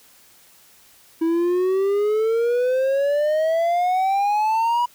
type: exponential sweep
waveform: triangle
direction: up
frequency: 323.8 to 976 Hz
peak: -15 dBFS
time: 1.21-4.86 s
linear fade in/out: 10 ms
effects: white hiss -52 dBFS RMS until 4.94 s